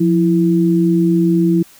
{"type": "tone pair together", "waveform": "sine", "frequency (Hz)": [175.39, 331.1], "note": ["F3", "E4"], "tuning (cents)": [8, 8], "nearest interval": "major seventh", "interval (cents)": 1100, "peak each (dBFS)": -13, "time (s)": [0, 1.63], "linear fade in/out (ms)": 10, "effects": ["white hiss -45 dBFS RMS until 1.79 s"]}